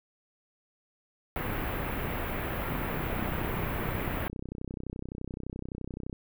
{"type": "band-stop noise", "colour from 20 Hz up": "pink", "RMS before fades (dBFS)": -33, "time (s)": [1.36, 4.28], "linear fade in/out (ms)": 0, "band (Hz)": [2500, 15000], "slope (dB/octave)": 24}
{"type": "click train", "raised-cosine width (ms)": 3, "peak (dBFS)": -24, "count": 110, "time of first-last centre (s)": [2.69, 6.128], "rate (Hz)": 31.7}
{"effects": []}